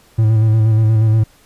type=tone with vibrato; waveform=triangle; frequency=110 Hz; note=A2; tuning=in tune; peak=-7 dBFS; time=0.18-1.24 s; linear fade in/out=10 ms; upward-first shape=square; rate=8.4 Hz; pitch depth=27 cents each way; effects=pink hiss -50 dBFS RMS until 1.45 s + resampled to 32000 Hz